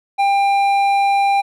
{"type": "tone with hard clipping", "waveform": "sine", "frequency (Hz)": 796, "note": "G5", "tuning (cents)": 26, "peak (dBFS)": -14, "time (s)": [0.18, 1.42], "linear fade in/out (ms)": 20, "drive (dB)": 8, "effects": []}